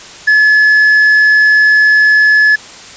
triangle tone, 1714 Hz, A6, 46 cents flat, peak -3 dBFS, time 0.27-2.56 s, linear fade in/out 10 ms, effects white hiss -32 dBFS RMS until 2.96 s + resampled to 16000 Hz

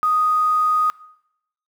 sine tone with quantisation, 1244.5 Hz, D#6, in tune, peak -15 dBFS, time 0.03-0.9 s, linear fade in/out 0 ms, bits 7, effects noise-tail reverb RT60 0.8 s tail -21 dB re dry

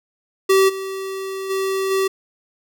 square tone with level steps, 385.1 Hz, G4, 31 cents flat, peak -12 / -26 / -20 / -17 dBFS, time 0.49-2.08 s, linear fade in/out 10 ms, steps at 0.68 / 1.49 / 1.9 s, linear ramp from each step 20 ms, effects none

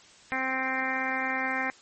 harmonic tone, 261.8 Hz, C4, 1 cent sharp, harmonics 1 / 2 / 3 / 4 / 5 / 6 / 7 / 8 / 9, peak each -36 / -39 / -34 / -37 / -39 / -35 / -33 / -33 / -38 dBFS, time 0.32-1.7 s, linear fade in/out 0 ms, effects white hiss -54 dBFS RMS until 1.81 s + MP3 32 kbps

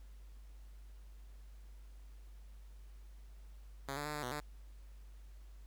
5% pulse tone with pitch steps, 137.8 / 146.1 / 150.1 / 148.5 / 123.6 / 148.5 Hz, C#3 / D3 / D3 / D3 / B2 / D3, -10 / -9 / +38 / +20 / +2 / +20 cents, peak -28 dBFS, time 3.88-4.402 s, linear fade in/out 5 ms, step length 87 ms, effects added 50 Hz sine -51 dBFS peak until 5.66 s + pink hiss -70 dBFS RMS until 5.66 s

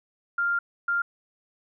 sine tone bursts at uneven times, 1396.9 Hz, F6, in tune, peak -22 dBFS, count 2, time 0.38-0.59 / 0.88-1.02 s, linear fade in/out 5 ms, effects none

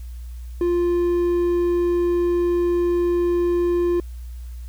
triangle tone, 349.2 Hz, F4, in tune, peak -15 dBFS, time 0.61-4 s, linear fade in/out 2 ms, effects added 60 Hz sine -31 dBFS peak until 4.68 s + white hiss -55 dBFS RMS until 4.68 s

